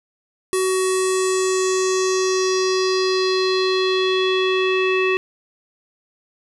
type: tone with low-pass filter sweep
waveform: square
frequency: 374.9 Hz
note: F#4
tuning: 23 cents sharp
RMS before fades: -19 dBFS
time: 0.53-5.17 s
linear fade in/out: 0 ms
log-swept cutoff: 10000 to 2600 Hz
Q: 4
effects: none